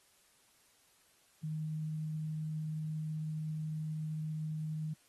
sine tone, 155.56 Hz, D#3, in tune, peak -35 dBFS, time 1.43-4.94 s, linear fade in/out 10 ms, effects white hiss -68 dBFS RMS until 5.08 s + AAC 32 kbps

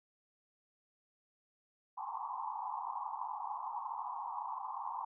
pink band-pass noise, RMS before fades -41 dBFS, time 1.97-5.05 s, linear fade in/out 10 ms, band 800 to 1100 Hz, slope 96 dB/octave, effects none

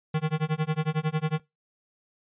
square tone with tremolo, 155.56 Hz, D#3, in tune, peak -22 dBFS, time 0.14-1.4 s, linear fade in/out 5 ms, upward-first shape sine, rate 11 Hz, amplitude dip 100%, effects noise-tail reverb RT60 0.2 s tail -20 dB re dry + resampled to 8000 Hz

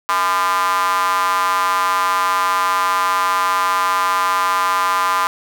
square tone with high-pass filter, 92.5 Hz, F#2, in tune, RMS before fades -17 dBFS, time 0.09-5.27 s, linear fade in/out 0 ms, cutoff 1100 Hz, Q 7.2, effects none

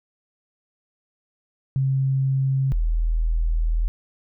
sine tone pair in turn, 134.3 / 40.63 Hz, C3 / E1, +46 / -24 cents, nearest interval octave + major sixth, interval 2070 cents, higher first, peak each -18 dBFS, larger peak neither, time 1.76-2.72 / 2.72-3.88 s, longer second, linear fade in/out 0 ms, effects none

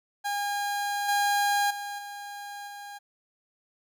30% pulse tone with level steps, 813 Hz, G#5, 37 cents flat, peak -25 / -20 / -31 / -35 / -37 dBFS, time 0.24-2.99 s, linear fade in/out 20 ms, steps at 1.08 / 1.7 / 1.98 / 2.67 s, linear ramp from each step 10 ms, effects none

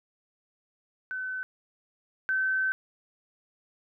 sine tone pair in turn, 1517 / 1535.5 Hz, F#6 / G6, +43 / -36 cents, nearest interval unison, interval 21 cents, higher second, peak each -31 / -24 dBFS, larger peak second, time 1.11-1.43 / 2.29-2.72 s, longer second, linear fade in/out 0 ms, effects none

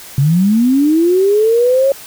sine linear sweep, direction up, 130.81 to 554.4 Hz, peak -8 dBFS, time 0.18-1.92 s, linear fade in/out 2 ms, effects white hiss -34 dBFS RMS until 2.06 s

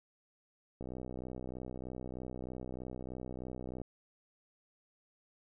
click train, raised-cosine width 2 ms, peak -30 dBFS, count 191, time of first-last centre 0.81-3.816 s, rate 63.2 Hz, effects none

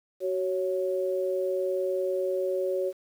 sine tone pair together, 375.2 / 554.4 Hz, F#4 / C#5, +24 / 0 cents, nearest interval perfect fifth, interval 676 cents, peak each -28 dBFS, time 0.2-2.93 s, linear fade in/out 50 ms, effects 9-bit

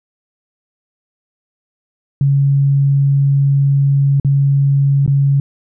sine tone with dropouts, 139.3 Hz, C#3, 9 cents sharp, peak -9 dBFS, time 2.21-5.4 s, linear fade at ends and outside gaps 2 ms, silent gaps 4.199-4.247 / 5.063-5.077 s, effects none

